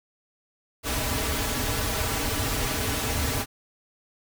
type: noise with comb filter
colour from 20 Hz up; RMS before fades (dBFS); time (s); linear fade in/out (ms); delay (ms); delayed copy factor
pink; -27; 0.83-3.46; 50; 5.6; -0.9
effects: none